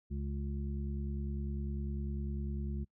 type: harmonic tone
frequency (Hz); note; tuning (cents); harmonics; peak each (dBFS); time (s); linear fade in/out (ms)
70; C#2; +18; 1 / 2 / 3 / 5; -36 / -42 / -42 / -50; 0.1-2.85; 20
effects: noise-tail reverb RT60 0.1 s tail -25 dB re dry